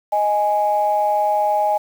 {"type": "tone pair together", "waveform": "sine", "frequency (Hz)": [622, 831.3], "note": ["D#5", "G#5"], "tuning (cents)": [-1, 1], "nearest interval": "perfect fourth", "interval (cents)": 502, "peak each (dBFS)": [-19, -16], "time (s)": [0.12, 1.78], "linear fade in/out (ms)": 10, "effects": ["tanh soft clip ceiling -7 dBFS", "7-bit"]}